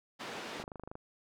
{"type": "band-pass noise", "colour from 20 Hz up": "pink", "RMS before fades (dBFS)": -43, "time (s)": [0.19, 0.64], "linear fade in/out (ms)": 20, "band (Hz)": [290, 4300], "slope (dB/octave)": 12}
{"type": "click train", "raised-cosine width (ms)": 1, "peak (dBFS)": -30, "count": 10, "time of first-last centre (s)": [0.6, 0.954], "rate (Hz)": 25.4}
{"effects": []}